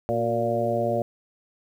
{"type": "harmonic tone with a mistuned harmonic", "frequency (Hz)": 116.54, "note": "A#2", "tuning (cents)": 0, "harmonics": [1, 2, 3, 4, 5, 6], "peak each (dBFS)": [-31, -31, -31, -30, -25, -29], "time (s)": [0.09, 1.02], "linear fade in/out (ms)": 0, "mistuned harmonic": 3, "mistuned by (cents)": 57, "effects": ["9-bit"]}